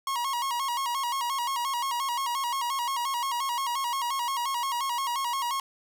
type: tone with vibrato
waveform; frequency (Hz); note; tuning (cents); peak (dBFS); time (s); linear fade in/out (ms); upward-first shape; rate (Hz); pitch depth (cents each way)
45% pulse; 1020; C6; -44; -27; 0.07-5.6; 2; square; 5.7; 110
effects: none